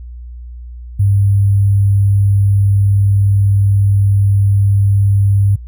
sine tone with sample-and-hold, 99.7 Hz, G2, 30 cents sharp, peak -8 dBFS, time 0.99-5.56 s, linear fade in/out 10 ms, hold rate 11025 Hz, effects noise-tail reverb RT60 0.1 s tail -25 dB re dry + added 60 Hz sine -27 dBFS peak until 5.67 s

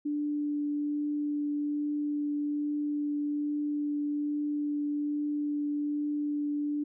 sine tone with vibrato, 293.7 Hz, D4, in tune, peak -28 dBFS, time 0.05-6.84 s, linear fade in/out 10 ms, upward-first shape triangle, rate 1.2 Hz, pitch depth 8 cents each way, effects none

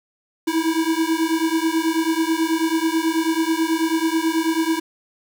square beating tone pair, 320 / 329.2 Hz, D#4 / E4, +49 / -2 cents, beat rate 9.2 Hz, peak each -22 dBFS, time 0.47-4.8 s, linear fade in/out 10 ms, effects 7-bit

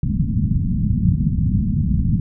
white low-pass noise, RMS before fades -18 dBFS, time 0.03-2.2 s, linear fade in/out 2 ms, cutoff 220 Hz, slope 48 dB/octave, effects none

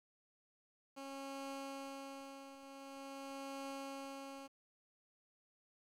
15% pulse tone with tremolo, 273.5 Hz, C#4, 23 cents flat, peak -37 dBFS, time 0.96-4.48 s, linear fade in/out 20 ms, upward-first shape triangle, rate 0.46 Hz, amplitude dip 70%, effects low-pass 11000 Hz 12 dB/octave + 12-bit

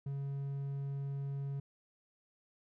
triangle tone, 139 Hz, C#3, 5 cents sharp, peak -34 dBFS, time 0.06-1.6 s, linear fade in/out 5 ms, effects none

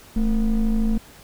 triangle ring-modulated tone, 123.47 Hz, B2, in tune, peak -12 dBFS, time 0.16-0.98 s, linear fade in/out 5 ms, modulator 96.9 Hz, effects pink hiss -47 dBFS RMS until 1.23 s

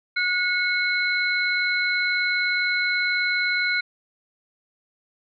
sine tone cluster, 1453 / 2189 / 4072 Hz, F#6 / C#7 / C8, -32 / -22 / -48 cents, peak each -24 / -23 / -29 dBFS, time 0.16-3.81 s, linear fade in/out 10 ms, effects none

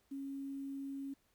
sine tone with quantisation, 274.9 Hz, C#4, 14 cents flat, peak -40 dBFS, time 0.11-1.14 s, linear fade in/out 10 ms, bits 11, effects pink hiss -75 dBFS RMS until 1.34 s

